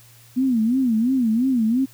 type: tone with vibrato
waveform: sine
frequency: 241.3 Hz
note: B3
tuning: 40 cents flat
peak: -16 dBFS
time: 0.36-1.86 s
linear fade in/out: 20 ms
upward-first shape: sine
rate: 2.9 Hz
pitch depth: 180 cents each way
effects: added 117 Hz sine -50 dBFS peak until 1.93 s + white hiss -51 dBFS RMS until 1.93 s

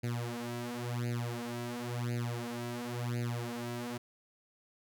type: tone with flanger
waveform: sawtooth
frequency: 120 Hz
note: B2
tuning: 49 cents flat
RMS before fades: -37 dBFS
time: 0.03-3.98 s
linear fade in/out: 10 ms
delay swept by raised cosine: 0.44 to 5.34 ms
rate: 0.95 Hz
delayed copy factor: +1
effects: none

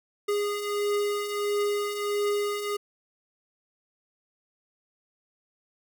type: beating tone pair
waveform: square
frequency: 409.8 / 411.3 Hz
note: G#4 / G#4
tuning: -23 / -17 cents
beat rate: 1.5 Hz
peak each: -34 / -27 dBFS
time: 0.28-2.77 s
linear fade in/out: 10 ms
effects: none

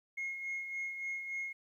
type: tone with tremolo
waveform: sine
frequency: 2156 Hz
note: C#7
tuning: 49 cents flat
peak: -33 dBFS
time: 0.17-1.53 s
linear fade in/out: 10 ms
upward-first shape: sine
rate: 3.5 Hz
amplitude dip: 55%
effects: tanh soft clip ceiling -33 dBFS + 12-bit

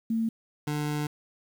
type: tone pair in turn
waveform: sine / 25% pulse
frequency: 225.8 / 148.84 Hz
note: A3 / D3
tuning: +45 / +24 cents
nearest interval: perfect fifth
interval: 721 cents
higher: first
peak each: -24 dBFS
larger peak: neither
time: 0.1-0.29 / 0.67-1.07 s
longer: second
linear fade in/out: 5 ms
effects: 9-bit

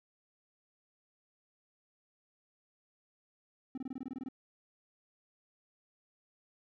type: tone bursts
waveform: triangle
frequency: 261.6 Hz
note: C4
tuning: in tune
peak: -35 dBFS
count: 11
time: 3.75-4.287 s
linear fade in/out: 2 ms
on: 27 ms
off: 24 ms
effects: none

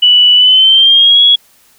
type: tone with pitch glide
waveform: sine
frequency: 2960 to 3342 Hz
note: F#7 to G#7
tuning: 0 to +10 cents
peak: -3 dBFS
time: 0.02-1.36 s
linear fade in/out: 10 ms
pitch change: +210 cents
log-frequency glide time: 0.35-1.22 s
effects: white hiss -48 dBFS RMS until 1.78 s

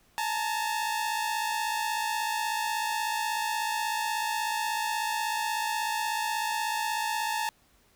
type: tone pair together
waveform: sawtooth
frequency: 856.6 / 913 Hz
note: A5 / A#5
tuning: -47 / -36 cents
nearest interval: minor second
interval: 111 cents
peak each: -27 dBFS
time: 0.18-7.49 s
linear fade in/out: 0 ms
effects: pink hiss -64 dBFS RMS until 7.95 s

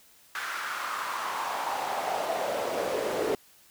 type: noise with high-pass filter sweep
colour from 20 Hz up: brown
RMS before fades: -31 dBFS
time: 0.35-3.35 s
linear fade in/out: 2 ms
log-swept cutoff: 1500 to 420 Hz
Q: 3.2
effects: white hiss -58 dBFS RMS until 3.7 s

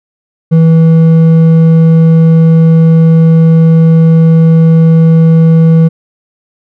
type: tone with hard clipping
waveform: sine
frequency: 162.8 Hz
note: E3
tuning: 21 cents flat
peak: -3 dBFS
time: 0.51-5.89 s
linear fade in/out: 20 ms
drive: 5 dB
effects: none

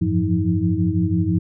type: tone cluster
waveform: sine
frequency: 91.7 / 104.2 / 170.5 / 176.5 / 317.8 Hz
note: F#2 / G#2 / F3 / F3 / D#4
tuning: -15 / +6 / -41 / +19 / +37 cents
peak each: -23 dBFS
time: 0.01-1.39 s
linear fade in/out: 10 ms
effects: none

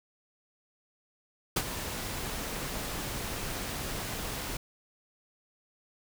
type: noise with ADSR envelope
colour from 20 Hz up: pink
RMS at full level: -26 dBFS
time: 1.56-4.57 s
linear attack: 8 ms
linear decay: 48 ms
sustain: -10 dB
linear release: 4 ms
effects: none

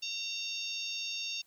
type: harmonic tone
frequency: 916 Hz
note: A#5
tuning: 31 cents flat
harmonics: 3 / 4 / 5 / 6 / 7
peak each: -39 / -40 / -43 / -42 / -46 dBFS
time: 0.02-1.42 s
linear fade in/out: 10 ms
effects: white hiss -68 dBFS RMS until 1.46 s

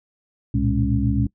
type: tone cluster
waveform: sine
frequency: 66 / 112.8 / 120.3 / 205.3 / 276.6 Hz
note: C2 / A2 / B2 / G#3 / C#4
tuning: +16 / +44 / -45 / -20 / -4 cents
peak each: -24 dBFS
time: 0.54-1.27 s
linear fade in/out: 5 ms
effects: noise-tail reverb RT60 0.1 s tail -22 dB re dry

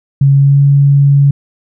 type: tone with pitch glide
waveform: sine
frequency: 138.5 to 140.76 Hz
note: C#3 to C#3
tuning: -1 to +27 cents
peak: -4 dBFS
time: 0.21-1.31 s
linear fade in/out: 5 ms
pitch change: +28 cents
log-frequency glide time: 0.32-0.61 s
effects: none

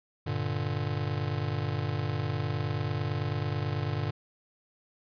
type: chord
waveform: square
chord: G minor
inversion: none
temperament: just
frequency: 98 / 117.6 / 147 Hz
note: G2 / Bb2 / D3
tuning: 0 / +16 / +2 cents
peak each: -34 dBFS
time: 0.26-4.11 s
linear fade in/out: 10 ms
effects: resampled to 11025 Hz

